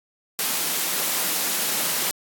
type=high-pass noise; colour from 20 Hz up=white; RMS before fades=-24 dBFS; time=0.39-2.11 s; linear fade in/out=0 ms; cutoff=150 Hz; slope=48 dB/octave; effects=AAC 64 kbps